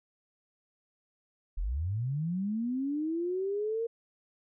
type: linear sweep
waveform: sine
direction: up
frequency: 34.58 to 466.2 Hz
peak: -29 dBFS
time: 1.57-3.87 s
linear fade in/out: 10 ms
effects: none

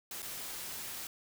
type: noise with dropouts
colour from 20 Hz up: white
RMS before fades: -42 dBFS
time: 0.11-1.07 s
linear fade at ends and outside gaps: 2 ms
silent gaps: 0.221-0.227 s
effects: none

